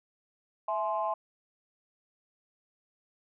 sine chord, E augmented, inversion none, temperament equal with one note detuned, 659.3 / 847.6 / 1046.5 Hz, E5 / G#5 / B#5, 0 / +35 / 0 cents, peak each -32 dBFS, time 0.68-1.14 s, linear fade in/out 5 ms, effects tanh soft clip ceiling -19 dBFS

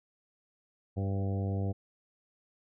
harmonic tone with a mistuned harmonic, 98 Hz, G2, in tune, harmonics 1 / 2 / 3 / 4 / 5 / 6 / 7 / 8, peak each -30 / -37 / -42 / -44 / -43 / -49 / -46 / -52 dBFS, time 0.96-1.73 s, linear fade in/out 20 ms, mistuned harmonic 6, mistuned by -18 cents, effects none

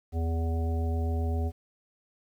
harmonic tone with a mistuned harmonic, 82.41 Hz, E2, in tune, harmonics 1 / 3 / 5 / 7 / 9, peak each -26 / -37 / -39 / -44 / -41 dBFS, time 0.12-1.52 s, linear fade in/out 50 ms, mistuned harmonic 1, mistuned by -54 cents, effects 10-bit

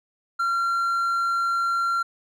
triangle tone, 1373 Hz, F6, 30 cents flat, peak -19 dBFS, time 0.39-2.03 s, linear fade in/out 10 ms, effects none

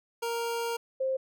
25% pulse / sine tone pair in turn, 466.2 / 527.5 Hz, A#4 / C5, 0 / +14 cents, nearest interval major second, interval 214 cents, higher second, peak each -26 dBFS, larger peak neither, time 0.22-0.77 / 1-1.17 s, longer first, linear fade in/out 10 ms, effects none

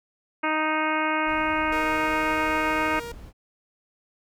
harmonic tone, 311.1 Hz, D#4, in tune, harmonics 1 / 2 / 3 / 4 / 5 / 6 / 7 / 8 / 9, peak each -29 / -31 / -28 / -29 / -30 / -37 / -31 / -34 / -39 dBFS, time 0.43-3 s, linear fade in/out 10 ms
brown noise, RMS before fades -41 dBFS, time 1.25-3.33 s, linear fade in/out 50 ms
sawtooth tone, 470.5 Hz, A#4, 16 cents sharp, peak -30 dBFS, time 1.72-3.12 s, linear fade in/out 5 ms
effects none

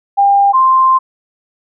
sine tone pair in turn, 800 / 1047.4 Hz, G5 / C6, +35 / +1 cents, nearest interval perfect fourth, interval 466 cents, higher second, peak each -6 dBFS, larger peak neither, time 0.17-0.53 / 0.53-0.99 s, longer second, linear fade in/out 20 ms, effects none

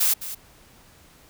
blue noise with echo, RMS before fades -20 dBFS, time 0-0.14 s, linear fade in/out 10 ms, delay 210 ms, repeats 1, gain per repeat -13 dB, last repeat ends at 0.35 s, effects pink hiss -53 dBFS RMS until 1.29 s

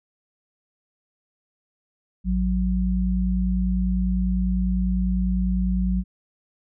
sine tone pair together, 55 / 185 Hz, A1 / F#3, 0 / 0 cents, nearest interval octave + major sixth, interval 2100 cents, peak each -22 dBFS, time 2.24-6.04 s, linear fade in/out 50 ms, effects none

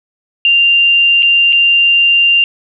sine tone with dropouts, 2786 Hz, F7, 5 cents flat, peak -6 dBFS, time 0.45-2.44 s, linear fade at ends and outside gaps 1 ms, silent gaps 1.224-1.229 / 1.525-1.529 s, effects none

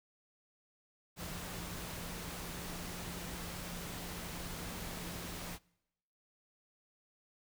sine tone in noise, 174.6 Hz, F3, in tune, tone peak -48 dBFS, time 1.16-5.59 s, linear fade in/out 50 ms, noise pink, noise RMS -44 dBFS, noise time 1.16-5.59 s, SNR -7 dB, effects noise-tail reverb RT60 0.9 s tail -25 dB re dry

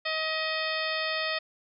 harmonic tone with a mistuned harmonic, 632 Hz, D#5, 27 cents sharp, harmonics 1 / 2 / 3 / 4 / 5 / 6 / 7 / 8, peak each -34 / -36 / -33 / -35 / -39 / -38 / -37 / -40 dBFS, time 0.05-1.39 s, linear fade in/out 10 ms, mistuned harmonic 6, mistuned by -88 cents, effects none

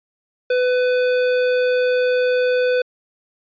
sine tone with tanh clipping, 500 Hz, B4, 21 cents sharp, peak -17 dBFS, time 0.5-2.82 s, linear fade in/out 5 ms, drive 17 dB, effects resampled to 11025 Hz

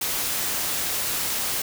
white noise with amplitude modulation, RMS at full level -25 dBFS, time 0.01-1.62 s, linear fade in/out 5 ms, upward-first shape sine, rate 198 Hz, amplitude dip 25%, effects none

